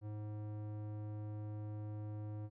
square tone with low-pass filter, 105.7 Hz, G#2, 31 cents sharp, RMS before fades -44 dBFS, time 0.01-2.5 s, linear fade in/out 50 ms, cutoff 700 Hz, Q 0.62, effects none

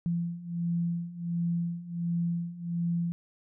sine beating tone pair, 170 / 171.4 Hz, F3 / F3, -46 / -32 cents, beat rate 1.4 Hz, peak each -33 / -30 dBFS, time 0.06-3.12 s, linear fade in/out 0 ms, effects none

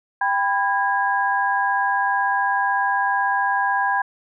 sine tone cluster, 791 / 993 / 1636 Hz, G5 / B5 / G#6, +15 / +9 / -26 cents, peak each -22 dBFS, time 0.21-4.02 s, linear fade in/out 5 ms, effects none

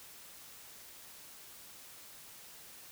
silence, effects white hiss -53 dBFS RMS until 2.91 s

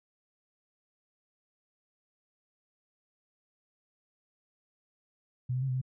sine tone with pitch steps, 125.7 / 128 / 134.4 / 127.9 / 129.8 Hz, B2 / C3 / C3 / C3 / C3, +31 / -38 / +47 / -39 / -13 cents, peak -28 dBFS, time 5.49-5.815 s, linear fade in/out 10 ms, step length 65 ms, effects none

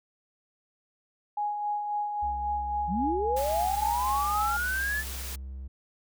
sine tone with tremolo, 830.6 Hz, G#5, in tune, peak -26 dBFS, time 1.37-4.57 s, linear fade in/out 5 ms, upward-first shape sine, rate 3.7 Hz, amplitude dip 40%
triangle tone, 66.1 Hz, C2, 18 cents sharp, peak -34 dBFS, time 2.22-5.68 s, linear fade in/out 10 ms
sine linear sweep, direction up, 151.8 to 1760 Hz, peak -27 dBFS, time 2.87-5.04 s, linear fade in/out 50 ms
white noise, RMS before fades -39 dBFS, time 3.36-5.36 s, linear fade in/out 10 ms
effects none

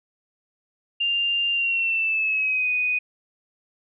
sine tone with pitch glide, 2794 to 2489 Hz, F7 to D#7, 0 to 0 cents, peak -20 dBFS, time 1-2.99 s, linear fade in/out 10 ms, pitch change -200 cents, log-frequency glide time 1.52-2.7 s, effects none

